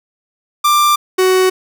45% pulse tone pair in turn, 1184 / 372.9 Hz, D6 / F#4, +14 / +14 cents, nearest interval octave + minor sixth, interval 2000 cents, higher first, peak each -9 dBFS, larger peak neither, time 0.64-0.96 / 1.18-1.5 s, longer neither, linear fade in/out 10 ms, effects none

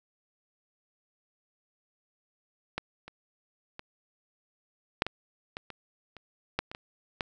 clicks, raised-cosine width 0.3 ms, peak -15 / -28 / -24 / -7 / -16 / -20 / -25 / -30 / -11 / -24 / -23 / -14 dBFS, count 12, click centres 2.78 / 3.08 / 3.794 / 5.021 / 5.066 / 5.569 / 5.703 / 6.167 / 6.59 / 6.715 / 6.749 / 7.208 s, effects none

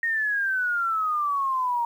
sine exponential sweep, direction down, 1864.7 to 932.3 Hz, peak -22 dBFS, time 0.03-1.85 s, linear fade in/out 2 ms, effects 9-bit

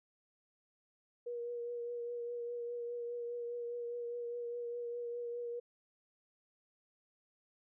sine tone with vibrato, 477.2 Hz, A#4, 41 cents sharp, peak -38 dBFS, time 1.26-5.6 s, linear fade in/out 10 ms, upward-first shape triangle, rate 4.9 Hz, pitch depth 23 cents each way, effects none

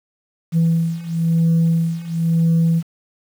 sine beating tone pair, 164.81 / 165.8 Hz, E3 / E3, 0 / +10 cents, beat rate 0.99 Hz, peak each -17 / -15 dBFS, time 0.52-2.83 s, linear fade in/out 50 ms, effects tanh soft clip ceiling -10 dBFS + 7-bit

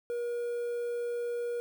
triangle tone with quantisation, 477.9 Hz, A#4, 43 cents sharp, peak -29 dBFS, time 0.1-1.6 s, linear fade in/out 0 ms, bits 9, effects none

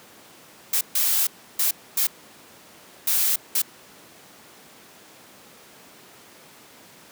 blue noise bursts at uneven times, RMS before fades -21 dBFS, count 6, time 0.73-0.81 / 0.95-1.27 / 1.59-1.71 / 1.97-2.07 / 3.07-3.36 / 3.55-3.62 s, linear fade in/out 5 ms, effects pink hiss -48 dBFS RMS until 7.11 s + high-pass 200 Hz 12 dB/octave

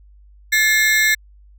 40% pulse ring-modulated tone, 1936 Hz, B6, 35 cents flat, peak -9 dBFS, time 0.52-1.15 s, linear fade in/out 10 ms, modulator 198 Hz, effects added 50 Hz sine -44 dBFS peak until 1.58 s

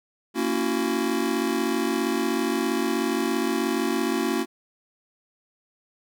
square chord, F# dominant seventh, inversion first, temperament just, 231.2 / 277.5 / 333 / 370 Hz, A#3 / C#4 / E4 / F#4, -14 / +2 / +18 / 0 cents, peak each -29 dBFS, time 0.34-4.46 s, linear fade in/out 50 ms, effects none

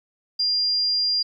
sine tone, 4800 Hz, D8, 37 cents sharp, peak -19 dBFS, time 0.39-1.23 s, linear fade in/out 10 ms, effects 10-bit

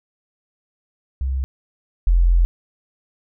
sine tone pair in turn, 66.1 / 43.23 Hz, C2 / F1, +18 / -17 cents, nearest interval perfect fifth, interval 735 cents, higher first, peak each -19 / -11 dBFS, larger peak second, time 1.21-1.44 / 2.07-2.45 s, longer second, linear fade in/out 0 ms, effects none

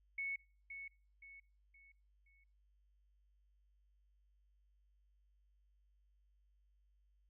sine tone with echo, 2209 Hz, C#7, 7 cents flat, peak -38 dBFS, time 0.18-0.36 s, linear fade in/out 5 ms, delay 520 ms, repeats 4, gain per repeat -8 dB, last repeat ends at 2.44 s, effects noise-tail reverb RT60 0.4 s tail -24 dB re dry + added 50 Hz sine -70 dBFS peak until 7.29 s

